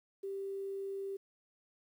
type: tone with quantisation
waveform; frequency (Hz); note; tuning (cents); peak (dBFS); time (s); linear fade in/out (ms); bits
sine; 392.1; G4; 0; -37; 0.23-1.17; 10; 11
effects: none